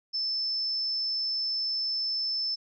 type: tone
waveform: sine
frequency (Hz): 5274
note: E8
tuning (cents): 0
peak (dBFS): -27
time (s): 0.13-2.56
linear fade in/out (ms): 20
effects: none